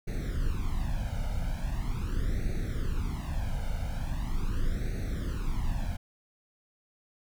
brown noise with flanger, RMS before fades -30 dBFS, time 0.07-5.97 s, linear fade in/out 10 ms, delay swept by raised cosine 0.48 to 1.37 ms, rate 0.41 Hz, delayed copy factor +1, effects none

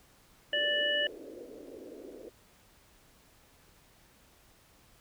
white band-pass noise, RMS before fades -47 dBFS, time 0.52-2.3 s, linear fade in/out 20 ms, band 270 to 540 Hz, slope 48 dB/octave
harmonic tone, 587.3 Hz, D5, in tune, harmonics 1 / 3 / 5, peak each -33 / -31 / -30 dBFS, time 0.53-1.07 s, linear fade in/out 2 ms
effects pink hiss -62 dBFS RMS until 5 s

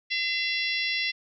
harmonic tone, 680 Hz, F5, 46 cents flat, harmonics 3 / 4 / 5 / 6 / 7 / 8, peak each -29 / -31 / -33 / -35 / -36 / -37 dBFS, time 0.1-1.12 s, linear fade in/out 20 ms, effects none

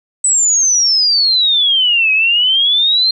sine exponential two-way sweep, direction down then up, 8070 to 2526 to 4206 Hz, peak -9 dBFS, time 0.24-3.11 s, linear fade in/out 5 ms, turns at 2.12 s, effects none

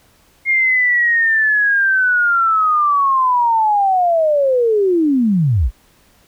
sine linear sweep, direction down, 2142 to 43.81 Hz, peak -11 dBFS, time 0.45-5.71 s, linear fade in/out 50 ms, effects pink hiss -53 dBFS RMS until 6.27 s

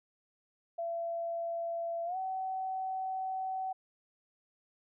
sine tone with pitch glide, 675 to 757.7 Hz, E5 to F#5, +41 to +41 cents, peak -33 dBFS, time 0.78-3.73 s, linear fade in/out 10 ms, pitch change +200 cents, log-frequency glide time 2.05-2.17 s, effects none

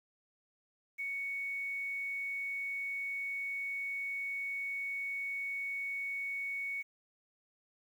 sine tone with quantisation, 2225 Hz, C#7, 6 cents sharp, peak -35 dBFS, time 0.98-6.83 s, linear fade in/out 20 ms, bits 10, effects none

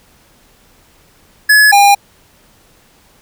square tone pair in turn, 1700 / 806.9 Hz, G#6 / G5, +40 / +50 cents, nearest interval octave + minor second, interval 1290 cents, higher first, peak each -5 dBFS, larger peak neither, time 1.49-1.72 / 1.72-1.95 s, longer neither, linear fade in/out 10 ms, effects pink hiss -49 dBFS RMS until 3.21 s

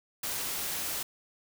white noise, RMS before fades -34 dBFS, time 0.23-1.03 s, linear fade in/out 5 ms, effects none

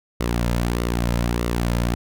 sawtooth tone with flanger, 59 Hz, A#1, 22 cents sharp, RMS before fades -22 dBFS, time 0.2-1.95 s, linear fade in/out 5 ms, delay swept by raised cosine 1.2 to 2.7 ms, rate 1.6 Hz, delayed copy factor -0.5, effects none

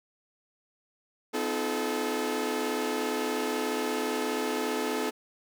sawtooth tone cluster, 253.4 / 310.3 / 348.4 / 432 Hz, B3 / D#4 / F4 / A4, +45 / -5 / -4 / -32 cents, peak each -30 / -31 / -34 / -27 dBFS, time 1.33-5.11 s, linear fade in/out 20 ms, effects none

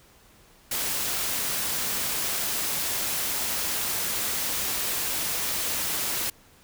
white noise, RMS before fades -28 dBFS, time 0.71-6.3 s, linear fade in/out 5 ms, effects pink hiss -56 dBFS RMS until 6.63 s

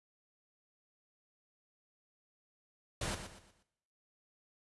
pink noise with echo, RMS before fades -37 dBFS, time 3.01-3.15 s, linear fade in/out 5 ms, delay 120 ms, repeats 4, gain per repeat -9 dB, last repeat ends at 3.63 s, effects noise-tail reverb RT60 0.8 s tail -17 dB re dry + resampled to 24000 Hz

